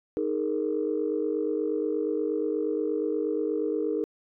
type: chord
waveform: sine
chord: D# suspended fourth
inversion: none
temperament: equal with one note detuned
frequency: 311.1 / 415.3 / 463.7 Hz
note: D#4 / G#4 / A#4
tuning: 0 / 0 / -9 cents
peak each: -29 dBFS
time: 0.17-4.04 s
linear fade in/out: 0 ms
effects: tanh soft clip ceiling -16 dBFS